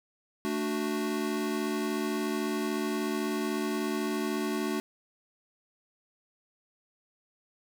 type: chord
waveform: square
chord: D major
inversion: second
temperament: equal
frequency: 220 / 293.7 / 370 Hz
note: A3 / D4 / F#4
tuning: 0 / 0 / 0 cents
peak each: -34 dBFS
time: 0.45-4.8 s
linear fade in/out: 0 ms
effects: none